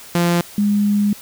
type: tone pair in turn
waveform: sawtooth / sine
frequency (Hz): 172.7 / 205.4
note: F3 / G#3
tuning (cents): -19 / -19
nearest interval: minor third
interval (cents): 300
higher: second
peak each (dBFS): -10 / -13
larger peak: first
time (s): 0.15-0.41 / 0.58-1.13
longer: second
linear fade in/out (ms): 2
effects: white hiss -39 dBFS RMS until 1.21 s